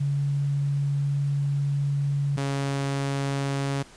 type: tone pair in turn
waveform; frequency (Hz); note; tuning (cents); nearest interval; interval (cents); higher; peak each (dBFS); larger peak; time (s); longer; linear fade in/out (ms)
sine / sawtooth; 141.4 / 138.57; C#3 / C#3; +35 / 0; unison; 35; first; -22 / -21; second; 0-2.37 / 2.37-3.83; first; 10
effects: pink hiss -50 dBFS RMS until 3.96 s + resampled to 22050 Hz